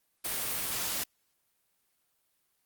white noise, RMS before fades -33 dBFS, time 0.24-1.04 s, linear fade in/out 10 ms, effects white hiss -75 dBFS RMS until 2.65 s + Opus 32 kbps

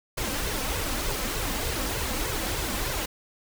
pink noise with flanger, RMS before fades -29 dBFS, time 0.17-3.06 s, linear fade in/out 10 ms, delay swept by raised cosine 1.9 to 3.9 ms, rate 3.3 Hz, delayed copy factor +0.6, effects none

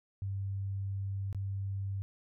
sine tone with dropouts, 98 Hz, G2, in tune, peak -33 dBFS, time 0.22-2.02 s, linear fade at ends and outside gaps 0 ms, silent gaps 1.328-1.347 s, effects none

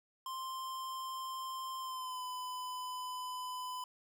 square tone with pitch glide, 1048 to 1005.9 Hz, C6 to B5, +2 to +31 cents, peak -40 dBFS, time 0.26-3.84 s, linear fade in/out 2 ms, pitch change -71 cents, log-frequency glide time 1.8-2.23 s, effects 13-bit

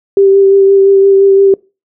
sine tone with vibrato, 392 Hz, G4, in tune, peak -3 dBFS, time 0.17-1.54 s, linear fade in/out 2 ms, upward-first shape sine, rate 5.8 Hz, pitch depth 16 cents each way, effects noise-tail reverb RT60 0.3 s tail -24 dB re dry

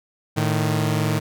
sawtooth tone pair together, 110.3 / 154.51 Hz, A2 / D#3, +5 / -12 cents, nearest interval tritone, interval 583 cents, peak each -18 dBFS, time 0.36-1.2 s, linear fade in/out 20 ms, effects none

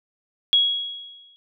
sine tone with exponential decay, 3322 Hz, G#7, in tune, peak -12 dBFS, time 0.53-1.36 s, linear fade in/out 0 ms, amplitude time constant 180 ms, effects none

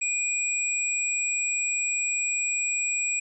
sine tone pair together, 2430 / 7715 Hz, D#7 / B8, -42 / -41 cents, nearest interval octave + minor sixth, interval 2001 cents, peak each -27 dBFS, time 0.01-3.2 s, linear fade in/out 10 ms, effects none

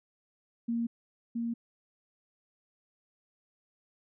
sine tone pair in turn, 233.1 / 233.1 Hz, A#3 / A#3, 0 / 0 cents, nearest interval unison, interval 0 cents, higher neither, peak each -28 / -30 dBFS, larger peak first, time 0.68-0.87 / 1.35-1.54 s, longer neither, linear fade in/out 10 ms, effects none

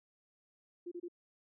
sine tone bursts, 349.2 Hz, F4, in tune, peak -40 dBFS, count 3, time 0.86-1.084 s, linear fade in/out 10 ms, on 56 ms, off 28 ms, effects none

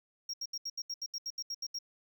triangle tone bursts, 5588 Hz, F8, in tune, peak -34 dBFS, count 13, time 0.29-1.788 s, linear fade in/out 5 ms, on 46 ms, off 75 ms, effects none

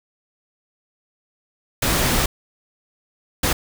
pink noise bursts at uneven times, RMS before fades -19 dBFS, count 2, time 1.82-2.26 / 3.43-3.53 s, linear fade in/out 5 ms, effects none

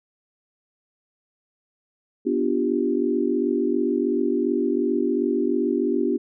sine chord, G dominant seventh, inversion first, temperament equal, 246.9 / 293.7 / 349.2 / 392 Hz, B3 / D4 / F4 / G4, 0 / 0 / 0 / 0 cents, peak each -25 dBFS, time 2.25-6.18 s, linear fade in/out 20 ms, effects none

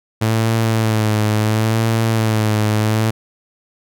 sawtooth tone with vibrato, 110 Hz, A2, in tune, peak -10 dBFS, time 0.21-3.11 s, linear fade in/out 10 ms, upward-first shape sine, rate 0.72 Hz, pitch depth 49 cents each way, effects none

